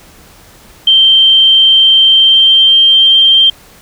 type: tone with pitch glide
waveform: sine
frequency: 3136 to 3158 Hz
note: G7 to G7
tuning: 0 to +12 cents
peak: -3 dBFS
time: 0.87-3.5 s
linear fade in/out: 5 ms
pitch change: +12 cents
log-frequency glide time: 2.09-3.22 s
effects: pink hiss -40 dBFS RMS until 3.81 s